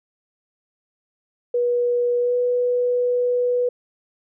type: tone with pitch glide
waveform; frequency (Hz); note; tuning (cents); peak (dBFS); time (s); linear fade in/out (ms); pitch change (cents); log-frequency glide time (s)
sine; 484.6 to 491.4; B4 to B4; -33 to -9; -17; 1.54-3.69; 5; +24; 2.19-2.35
effects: none